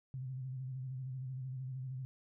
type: tone with vibrato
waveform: sine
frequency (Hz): 130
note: C3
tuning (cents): -11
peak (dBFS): -39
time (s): 0.14-2.05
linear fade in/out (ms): 0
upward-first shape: square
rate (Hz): 13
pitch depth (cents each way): 44
effects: none

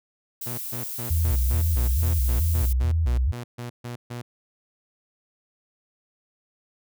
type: noise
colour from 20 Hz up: violet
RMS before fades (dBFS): -33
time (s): 0.41-2.73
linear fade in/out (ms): 5
type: tone bursts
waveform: sawtooth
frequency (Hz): 120.6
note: B2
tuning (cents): -41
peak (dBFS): -28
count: 15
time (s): 0.46-4.22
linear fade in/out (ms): 10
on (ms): 120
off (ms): 140
type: tone with vibrato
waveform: sine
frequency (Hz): 72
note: D2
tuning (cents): -34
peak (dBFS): -19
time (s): 1.1-3.32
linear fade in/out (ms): 10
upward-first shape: square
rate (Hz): 2.3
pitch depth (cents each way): 220
effects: none

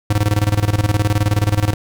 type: tone with tremolo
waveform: square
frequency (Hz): 103.83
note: G#2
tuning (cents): 0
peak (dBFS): -12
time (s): 0.1-1.74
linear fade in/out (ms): 5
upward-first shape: square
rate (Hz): 19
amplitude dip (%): 80
effects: none

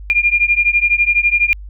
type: beating tone pair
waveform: sine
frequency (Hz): 2404 / 2416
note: D7 / D7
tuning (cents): +40 / +48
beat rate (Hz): 12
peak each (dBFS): -14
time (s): 0.1-1.53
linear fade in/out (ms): 0
effects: added 50 Hz sine -29 dBFS peak until 1.69 s

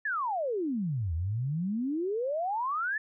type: exponential two-way sweep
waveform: sine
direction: down then up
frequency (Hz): 1789 to 77.78 to 1789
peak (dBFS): -28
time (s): 0.05-2.98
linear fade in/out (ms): 5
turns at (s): 1.14
effects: none

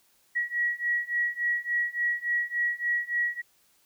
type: beating tone pair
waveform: sine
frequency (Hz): 1915 / 1918.5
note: A#6 / A#6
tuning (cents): +46 / +49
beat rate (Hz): 3.5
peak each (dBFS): -29 / -28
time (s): 0.35-3.42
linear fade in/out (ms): 20
effects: white hiss -65 dBFS RMS until 3.85 s

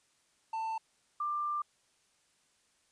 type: tone pair in turn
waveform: triangle / sine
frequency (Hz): 891 / 1187.6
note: A5 / D6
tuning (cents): +22 / +19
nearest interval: perfect fourth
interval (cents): 497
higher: second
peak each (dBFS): -31 / -31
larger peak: neither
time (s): 0.53-0.78 / 1.2-1.62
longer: second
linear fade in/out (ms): 5
effects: white hiss -71 dBFS RMS until 2.91 s + resampled to 22050 Hz

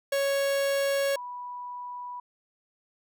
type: tone pair in turn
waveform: 45% pulse / sine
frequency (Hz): 554.4 / 982.1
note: C#5 / B5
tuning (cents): 0 / -10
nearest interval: minor seventh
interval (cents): 990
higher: second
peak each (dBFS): -24 / -35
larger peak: first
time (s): 0.12-1.16 / 1.16-2.2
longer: neither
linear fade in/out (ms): 5
effects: none

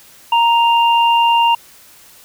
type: tone pair together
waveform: sine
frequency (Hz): 932.3 / 2794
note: A#5 / F7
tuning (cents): 0 / 0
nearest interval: octave + perfect fifth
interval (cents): 1900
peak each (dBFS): -10 / -17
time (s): 0.32-1.55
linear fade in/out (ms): 5
effects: white hiss -44 dBFS RMS until 2.24 s

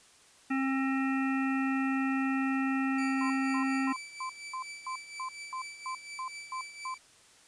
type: harmonic tone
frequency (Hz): 267.6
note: C4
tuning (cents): +39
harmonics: 1 / 3 / 5 / 7 / 9 / 10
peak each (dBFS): -28 / -39 / -38 / -38 / -44 / -43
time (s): 0.5-3.93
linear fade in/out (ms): 10
type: tone with tremolo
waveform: sawtooth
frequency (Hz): 2317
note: D7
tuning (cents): -24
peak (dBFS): -36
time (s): 2.98-6.98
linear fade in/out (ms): 5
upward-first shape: triangle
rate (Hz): 4.2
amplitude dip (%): 65
type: tone bursts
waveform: sine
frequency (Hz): 1037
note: C6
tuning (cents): -16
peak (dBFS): -34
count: 12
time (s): 3.21-6.942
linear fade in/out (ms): 2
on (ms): 91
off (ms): 240
effects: white hiss -59 dBFS RMS until 7.47 s + resampled to 22050 Hz

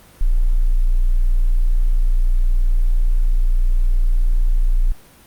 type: tone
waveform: sine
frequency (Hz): 29.62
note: A#0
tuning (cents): +29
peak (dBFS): -11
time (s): 0.21-4.92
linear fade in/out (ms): 0
effects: pink hiss -47 dBFS RMS until 5.26 s + Opus 32 kbps

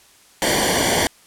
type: noise with comb filter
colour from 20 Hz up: pink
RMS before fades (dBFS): -18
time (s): 0.42-1.07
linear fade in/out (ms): 0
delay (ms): 0.77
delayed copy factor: -0.85
effects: white hiss -51 dBFS RMS until 1.26 s + low-pass 11000 Hz 12 dB/octave

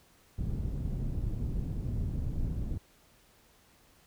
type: low-pass noise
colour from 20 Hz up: pink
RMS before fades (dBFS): -33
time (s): 0.38-2.78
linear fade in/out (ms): 5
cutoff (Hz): 170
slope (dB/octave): 12
effects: pink hiss -63 dBFS RMS until 4.06 s

